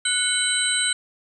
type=tone cluster; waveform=sine; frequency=1470 / 2195 / 3049 / 3962 / 8250 Hz; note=F#6 / C#7 / G7 / B7 / C9; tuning=-12 / -18 / -49 / +5 / -25 cents; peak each=-26 / -31 / -27 / -25 / -24 dBFS; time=0.05-0.93 s; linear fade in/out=5 ms; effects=none